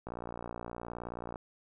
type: click train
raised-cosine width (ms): 1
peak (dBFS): -26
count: 77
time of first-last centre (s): 0.07-1.358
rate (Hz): 59
effects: none